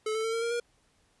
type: tone with pitch steps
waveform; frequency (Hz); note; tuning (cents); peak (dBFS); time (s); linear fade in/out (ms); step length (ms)
square; 433.4 / 441.5 / 449.7 / 458.1 / 466.7 / 475.4; A4 / A4 / A4 / A#4 / A#4 / A#4; -26 / +6 / +38 / -30 / +2 / +34; -29; 0.06-0.6; 5; 90
effects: pink hiss -68 dBFS RMS until 1.2 s + resampled to 24000 Hz